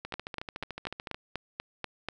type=two click trains; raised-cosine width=0.3 ms; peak=-17 / -21 dBFS; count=9 / 16; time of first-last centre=0.14-2.086 / 0.05-1.145 s; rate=4.11 / 13.7 Hz; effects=none